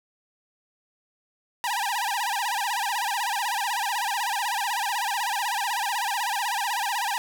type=tone with vibrato; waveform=sawtooth; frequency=880 Hz; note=A5; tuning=in tune; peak=-21 dBFS; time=1.64-7.18 s; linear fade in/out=0 ms; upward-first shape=sine; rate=16 Hz; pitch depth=200 cents each way; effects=none